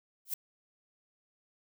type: noise with exponential growth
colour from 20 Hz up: violet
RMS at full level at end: -28 dBFS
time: 0.25-0.34 s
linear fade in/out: 5 ms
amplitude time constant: 19 ms
effects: none